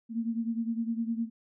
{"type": "beating tone pair", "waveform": "sine", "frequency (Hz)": [227.1, 236.9], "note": ["A#3", "A#3"], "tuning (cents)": [-45, 28], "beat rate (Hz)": 9.8, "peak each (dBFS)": [-30, -34], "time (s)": [0.09, 1.3], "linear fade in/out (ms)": 50, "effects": []}